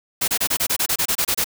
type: noise bursts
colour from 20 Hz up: white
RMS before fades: -20 dBFS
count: 13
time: 0.21-1.444 s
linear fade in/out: 10 ms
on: 70 ms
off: 27 ms
effects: none